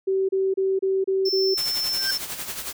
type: tone bursts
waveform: sine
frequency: 383.9 Hz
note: G4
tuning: 36 cents flat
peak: -19 dBFS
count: 6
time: 0.07-1.545 s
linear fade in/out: 10 ms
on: 220 ms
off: 31 ms
type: tone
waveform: triangle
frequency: 5340 Hz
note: E8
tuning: 22 cents sharp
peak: -22 dBFS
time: 1.25-2.18 s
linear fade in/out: 10 ms
type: noise with tremolo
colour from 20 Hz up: white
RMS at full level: -30 dBFS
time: 1.57-2.73 s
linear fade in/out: 10 ms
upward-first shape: sine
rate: 11 Hz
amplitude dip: 60%
type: tone with exponential growth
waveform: 45% pulse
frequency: 1569 Hz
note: G6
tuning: 1 cent sharp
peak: -22 dBFS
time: 1.89-2.11 s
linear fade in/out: 5 ms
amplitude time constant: 47 ms
effects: none